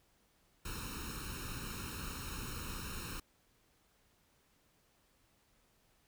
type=noise with comb filter; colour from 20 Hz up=pink; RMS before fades=-43 dBFS; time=0.65-3.2 s; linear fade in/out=5 ms; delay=0.74 ms; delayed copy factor=+0.95; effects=pink hiss -72 dBFS RMS until 6.07 s

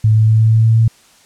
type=tone with pitch steps; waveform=sine; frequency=108.9 / 109.59 / 110.29 / 111 / 111.7 / 112.42 / 113.13 Hz; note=A2 / A2 / A2 / A2 / A2 / A2 / A2; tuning=-17 / -6 / +5 / +16 / +27 / +38 / +49 cents; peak=-7 dBFS; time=0.04-0.88 s; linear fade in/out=5 ms; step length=120 ms; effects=white hiss -48 dBFS RMS until 1.25 s + low-pass 9000 Hz 12 dB/octave

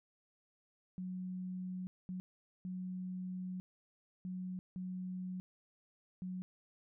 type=tone bursts at uneven times; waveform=sine; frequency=183.8 Hz; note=F#3; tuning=11 cents flat; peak=-39 dBFS; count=6; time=0.98-1.87 / 2.09-2.2 / 2.65-3.6 / 4.25-4.59 / 4.76-5.4 / 6.22-6.42 s; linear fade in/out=0 ms; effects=none

